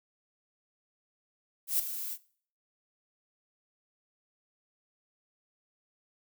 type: noise with ADSR envelope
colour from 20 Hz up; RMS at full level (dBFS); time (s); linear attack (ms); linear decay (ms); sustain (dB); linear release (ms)
violet; -26; 1.67-2.18; 120; 13; -11; 54
effects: noise-tail reverb RT60 0.5 s tail -20 dB re dry